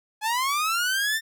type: linear sweep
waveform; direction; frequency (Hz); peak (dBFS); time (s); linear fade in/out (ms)
sawtooth; up; 837 to 1818; -19; 0.21-1.21; 50
effects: none